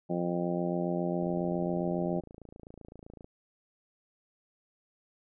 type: harmonic tone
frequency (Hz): 87.31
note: F2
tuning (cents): 0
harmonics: 2 / 3 / 4 / 5 / 6 / 7 / 8 / 9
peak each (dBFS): -32 / -38 / -34 / -43 / -40 / -36 / -47 / -41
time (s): 0.09-2.21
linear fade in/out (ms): 20
type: click train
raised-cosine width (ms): 2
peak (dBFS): -34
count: 57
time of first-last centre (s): 1.23-3.244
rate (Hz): 27.8
effects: none